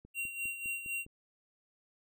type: click train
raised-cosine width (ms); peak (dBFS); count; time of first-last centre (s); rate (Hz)
3; -40; 6; 0.05-1.064; 4.93
type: tone with tremolo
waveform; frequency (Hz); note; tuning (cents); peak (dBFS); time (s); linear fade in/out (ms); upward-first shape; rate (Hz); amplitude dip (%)
square; 2752; F7; -26; -34; 0.14-1.06; 50; sine; 4; 65
effects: none